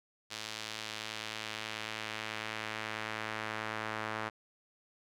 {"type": "tone with band-pass filter sweep", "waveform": "sawtooth", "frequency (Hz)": 109.2, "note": "A2", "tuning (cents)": -13, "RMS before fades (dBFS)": -40, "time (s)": [0.3, 4.3], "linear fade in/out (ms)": 20, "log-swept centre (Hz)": [4300, 1400], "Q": 1.1, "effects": []}